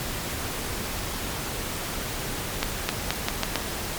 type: accelerating click train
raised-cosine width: 0.2 ms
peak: -5 dBFS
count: 6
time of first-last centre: 2.63-3.557 s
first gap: 260 ms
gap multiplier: 0.83
effects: pink hiss -31 dBFS RMS until 3.98 s + MP3 96 kbps